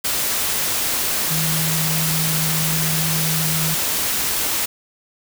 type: tone in noise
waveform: sine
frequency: 158.7 Hz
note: D#3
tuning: 35 cents sharp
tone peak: -22 dBFS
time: 1.3-3.75 s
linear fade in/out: 10 ms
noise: white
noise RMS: -21 dBFS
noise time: 0.04-4.66 s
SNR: -4 dB
effects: none